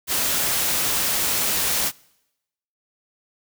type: noise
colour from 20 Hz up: white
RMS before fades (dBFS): -22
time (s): 0.07-1.92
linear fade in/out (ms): 50
effects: noise-tail reverb RT60 0.9 s tail -25 dB re dry